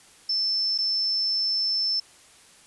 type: tone with dropouts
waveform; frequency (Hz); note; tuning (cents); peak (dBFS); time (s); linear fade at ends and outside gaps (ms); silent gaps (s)
sine; 5300; E8; +9; -22; 0.29-2; 5; 0.779-0.785
effects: white hiss -53 dBFS RMS until 2.66 s + resampled to 24000 Hz